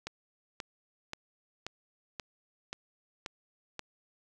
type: click train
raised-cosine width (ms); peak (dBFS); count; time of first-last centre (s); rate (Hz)
0.2; -20; 8; 0.07-3.793; 1.88
effects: none